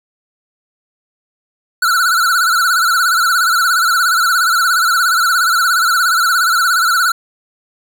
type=tone with vibrato; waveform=square; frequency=1406 Hz; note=F6; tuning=11 cents sharp; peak=-11 dBFS; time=1.82-7.12 s; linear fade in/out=5 ms; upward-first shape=sine; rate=17 Hz; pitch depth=110 cents each way; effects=none